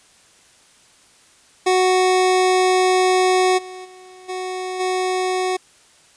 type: tone with level steps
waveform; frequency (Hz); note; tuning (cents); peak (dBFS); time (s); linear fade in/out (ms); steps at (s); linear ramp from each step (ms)
25% pulse; 370; F#4; 0; -10 / -29 / -37 / -21 / -15; 1.66-5.57; 10; 3.57 / 3.84 / 4.28 / 4.79; 20
effects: white hiss -52 dBFS RMS until 6.16 s + resampled to 22050 Hz